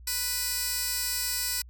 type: tone with high-pass filter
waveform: 15% pulse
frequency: 493.9 Hz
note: B4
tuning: in tune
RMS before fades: -30 dBFS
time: 0.07-1.62 s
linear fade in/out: 5 ms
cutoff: 5100 Hz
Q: 0.58
effects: added 60 Hz sine -45 dBFS peak until 1.69 s